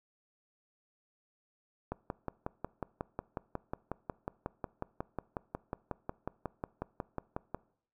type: click train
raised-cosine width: 1 ms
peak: -21 dBFS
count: 32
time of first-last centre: 1.92-7.546 s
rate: 5.51 Hz
effects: noise-tail reverb RT60 0.6 s tail -22 dB re dry